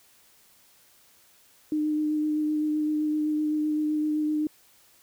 sine tone with vibrato, 304.2 Hz, D#4, 39 cents flat, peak -23 dBFS, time 1.72-4.47 s, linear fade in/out 2 ms, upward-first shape sine, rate 7.8 Hz, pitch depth 13 cents each way, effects white hiss -59 dBFS RMS until 5.02 s

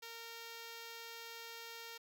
5% pulse tone, 461.2 Hz, A#4, 19 cents flat, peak -36 dBFS, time 0.02-1.98 s, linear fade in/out 10 ms, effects none

